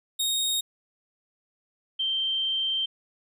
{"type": "tone pair in turn", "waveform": ["sawtooth", "sine"], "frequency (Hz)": [3729, 3136], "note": ["A#7", "G7"], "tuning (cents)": [0, 0], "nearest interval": "minor third", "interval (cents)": 300, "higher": "first", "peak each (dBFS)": [-21, -24], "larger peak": "first", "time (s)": [[0.19, 0.61], [1.99, 2.86]], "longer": "second", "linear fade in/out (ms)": 10, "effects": []}